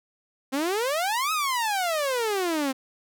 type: exponential two-way sweep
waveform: sawtooth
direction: up then down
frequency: 257.7 to 1300 to 257.7 Hz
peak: -20 dBFS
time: 0.52-2.73 s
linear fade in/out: 20 ms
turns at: 1.32 s
effects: none